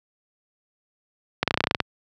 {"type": "clicks", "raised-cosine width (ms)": 0.3, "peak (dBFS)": -3, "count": 11, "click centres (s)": [1.43, 1.477, 1.509, 1.542, 1.575, 1.606, 1.64, 1.671, 1.711, 1.748, 1.803], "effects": ["high-pass 80 Hz 12 dB/octave"]}